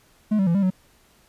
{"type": "tone with pitch steps", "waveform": "triangle", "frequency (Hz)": [213.2, 192.6, 169.2, 198.3, 185.8], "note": ["G#3", "G3", "E3", "G3", "F#3"], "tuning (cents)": [46, -30, 45, 20, 7], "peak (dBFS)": -15, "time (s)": [0.31, 0.705], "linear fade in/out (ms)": 10, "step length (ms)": 79, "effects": ["pink hiss -58 dBFS RMS until 1.28 s", "resampled to 32000 Hz"]}